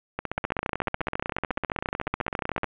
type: two click trains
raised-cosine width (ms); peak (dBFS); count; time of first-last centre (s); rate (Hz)
0.5; -13 / -11; 40 / 33; 0.19-2.643 / 0.38-2.634; 15.9 / 14.2
effects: resampled to 8000 Hz + 8-bit